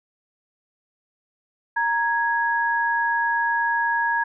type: tone pair together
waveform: sine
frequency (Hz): 932 / 1660.6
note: A#5 / G#6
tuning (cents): -1 / -1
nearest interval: minor seventh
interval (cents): 1000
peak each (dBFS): -22 / -22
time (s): 1.76-4.24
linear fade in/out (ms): 10
effects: none